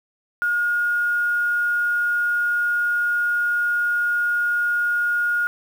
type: tone with quantisation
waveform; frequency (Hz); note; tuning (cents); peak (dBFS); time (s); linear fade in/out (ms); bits
sine; 1431; F6; +42; -18; 0.42-5.47; 0; 7
effects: none